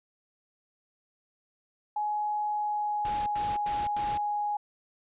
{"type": "tone with pitch glide", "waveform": "sine", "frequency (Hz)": [840, 830.8], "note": ["G#5", "G#5"], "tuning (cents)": [19, 0], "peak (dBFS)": -27, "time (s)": [1.96, 4.57], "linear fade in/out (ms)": 5, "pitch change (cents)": -19, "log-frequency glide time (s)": [2.46, 3.57]}
{"type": "noise bursts", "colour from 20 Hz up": "pink", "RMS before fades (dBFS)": -40, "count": 4, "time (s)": [3.05, 4.175], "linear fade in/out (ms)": 0, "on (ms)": 210, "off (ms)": 95}
{"effects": ["resampled to 8000 Hz"]}